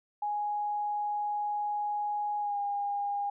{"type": "tone with pitch glide", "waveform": "sine", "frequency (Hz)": [830.6, 811.2], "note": ["G#5", "G#5"], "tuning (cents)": [0, -41], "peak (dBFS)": -29, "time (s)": [0.22, 3.3], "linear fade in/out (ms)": 5, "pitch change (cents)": -41, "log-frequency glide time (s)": [2.4, 2.58], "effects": []}